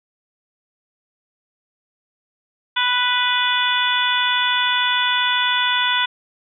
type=harmonic tone; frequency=493.9 Hz; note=B4; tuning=in tune; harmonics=2 / 3 / 4 / 5 / 6 / 7; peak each=-22 / -22 / -26 / -27 / -25 / -21 dBFS; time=2.76-6.06 s; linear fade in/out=10 ms; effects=none